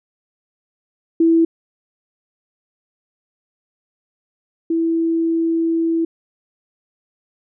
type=tone pair in turn; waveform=sine; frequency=329.6 / 329.6 Hz; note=E4 / E4; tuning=0 / 0 cents; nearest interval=unison; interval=0 cents; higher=neither; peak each=-10 / -15 dBFS; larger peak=first; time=1.2-1.45 / 4.7-6.05 s; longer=second; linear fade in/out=5 ms; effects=none